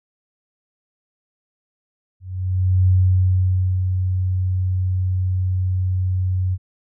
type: tone with ADSR envelope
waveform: sine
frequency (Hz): 92.5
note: F#2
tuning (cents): 0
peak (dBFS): -11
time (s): 2.2-6.58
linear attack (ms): 680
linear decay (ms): 930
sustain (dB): -6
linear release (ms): 48
effects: none